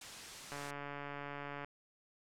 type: noise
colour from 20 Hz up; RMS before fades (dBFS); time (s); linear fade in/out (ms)
white; -48; 0.01-0.71; 5
type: click train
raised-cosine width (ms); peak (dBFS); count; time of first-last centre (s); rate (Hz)
0.5; -29; 162; 0.52-1.646; 143
effects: low-pass 8000 Hz 12 dB/octave